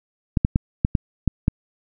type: clicks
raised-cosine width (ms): 5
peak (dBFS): -4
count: 7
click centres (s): 0.372 / 0.449 / 0.559 / 0.849 / 0.952 / 1.277 / 1.481
effects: none